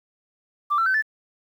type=tone with pitch steps; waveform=sine; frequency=1174.7 / 1341.6 / 1532.2 / 1749.9 Hz; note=D6 / E6 / G6 / A6; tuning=0 / +30 / -40 / -10 cents; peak=-17 dBFS; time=0.7-1.024 s; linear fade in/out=20 ms; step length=81 ms; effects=tanh soft clip ceiling -14 dBFS + 9-bit